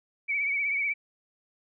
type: tone with vibrato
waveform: sine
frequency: 2266 Hz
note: C#7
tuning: 37 cents sharp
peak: -25 dBFS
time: 0.28-0.94 s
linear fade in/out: 20 ms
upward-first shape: triangle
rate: 16 Hz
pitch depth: 63 cents each way
effects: none